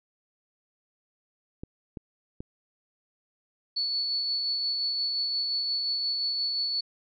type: clicks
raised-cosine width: 3 ms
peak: -24 dBFS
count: 3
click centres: 1.635 / 1.972 / 2.405 s
type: tone with tremolo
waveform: sine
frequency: 4435 Hz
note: C#8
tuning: in tune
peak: -25 dBFS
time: 3.76-6.81 s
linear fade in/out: 10 ms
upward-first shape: sine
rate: 5.7 Hz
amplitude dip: 25%
effects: none